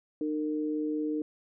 sine tone pair together, 304.1 / 458.5 Hz, D#4 / A#4, -40 / -29 cents, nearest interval perfect fifth, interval 711 cents, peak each -29 / -35 dBFS, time 0.21-1.22 s, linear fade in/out 2 ms, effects none

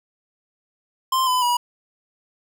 square tone with pitch steps, 1046 / 1006.3 / 968.1 Hz, C6 / B5 / B5, -1 / +32 / -35 cents, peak -18 dBFS, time 1.12-1.57 s, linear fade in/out 5 ms, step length 150 ms, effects none

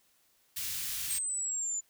white band-stop noise, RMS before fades -36 dBFS, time 0.56-1.19 s, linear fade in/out 10 ms, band 130 to 2200 Hz, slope 12 dB/octave
sine linear sweep, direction down, 8480 to 7020 Hz, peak -31 dBFS, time 1.09-1.81 s, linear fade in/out 20 ms
effects white hiss -69 dBFS RMS until 1.89 s

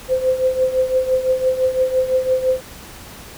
sine tone with tremolo, 516 Hz, C5, 24 cents flat, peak -11 dBFS, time 0.08-2.61 s, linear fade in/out 50 ms, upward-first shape triangle, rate 5.9 Hz, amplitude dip 80%, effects added 60 Hz sine -46 dBFS peak until 3.37 s + pink hiss -38 dBFS RMS until 3.37 s

